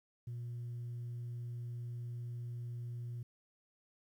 sine tone, 119.9 Hz, A#2, 49 cents sharp, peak -38 dBFS, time 0.27-3.23 s, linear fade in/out 5 ms, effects tanh soft clip ceiling -38 dBFS + 12-bit

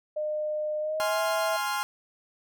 sine tone with pitch glide, 608 to 651.6 Hz, D#5 to E5, -40 to -20 cents, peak -27 dBFS, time 0.16-1.57 s, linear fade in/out 10 ms, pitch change +120 cents, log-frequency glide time 0.8-1.21 s
40% pulse chord, F minor, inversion first, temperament equal with one note detuned, 830.6 / 1049.5 / 1396.9 Hz, Ab5 / C6 / F6, 0 / +5 / 0 cents, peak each -31 dBFS, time 1-1.83 s, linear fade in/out 0 ms
effects none

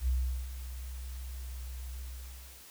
sine tone with ADSR envelope, 63.3 Hz, B1, 43 cents sharp, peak -25 dBFS, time 0-2.66 s, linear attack 73 ms, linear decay 400 ms, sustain -13 dB, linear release 650 ms, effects white hiss -53 dBFS RMS until 2.7 s

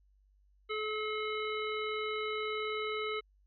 harmonic tone with a mistuned harmonic, 429.6 Hz, A4, 41 cents flat, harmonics 1 / 3 / 5 / 7 / 9, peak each -36 / -39 / -40 / -45 / -46 dBFS, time 0.69-3.21 s, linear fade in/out 20 ms, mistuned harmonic 9, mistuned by +20 cents, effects added 49 Hz sine -64 dBFS peak until 3.46 s

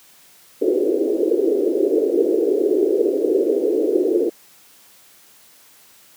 white band-pass noise, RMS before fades -18 dBFS, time 0.61-4.3 s, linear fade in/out 10 ms, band 320 to 460 Hz, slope 48 dB/octave, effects white hiss -50 dBFS RMS until 6.16 s + high-pass 100 Hz 12 dB/octave

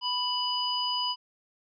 harmonic tone, 990 Hz, B5, 4 cents sharp, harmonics 1 / 3 / 5, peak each -31 / -31 / -31 dBFS, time 0.01-1.16 s, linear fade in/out 50 ms, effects none

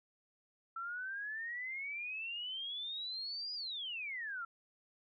sine exponential two-way sweep, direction up then down, 1330 to 4956 to 1330 Hz, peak -39 dBFS, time 0.76-4.45 s, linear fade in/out 5 ms, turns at 3.54 s, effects none

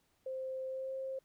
sine tone with pitch glide, 523.3 to 530.6 Hz, C5 to C5, 0 to +24 cents, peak -37 dBFS, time 0.26-1.19 s, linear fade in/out 5 ms, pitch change +24 cents, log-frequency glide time 0.68-0.93 s, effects pink hiss -75 dBFS RMS until 1.24 s

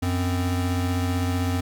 square tone pair together, 91.3 / 258.2 Hz, F#2 / C4, -23 / -23 cents, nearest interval octave + tritone, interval 1800 cents, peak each -24 / -28 dBFS, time 0.02-1.61 s, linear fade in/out 10 ms, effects none

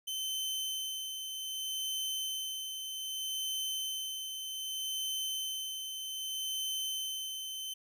sawtooth tone with tremolo, 3073 Hz, G7, 35 cents flat, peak -30 dBFS, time 0.07-7.74 s, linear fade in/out 10 ms, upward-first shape sine, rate 0.64 Hz, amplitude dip 45%, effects none

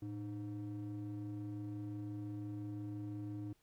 triangle ring-modulated tone, 207.7 Hz, G#3, in tune, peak -35 dBFS, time 0.02-3.53 s, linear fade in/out 5 ms, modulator 97.4 Hz, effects tanh soft clip ceiling -34 dBFS + pink hiss -75 dBFS RMS until 3.62 s

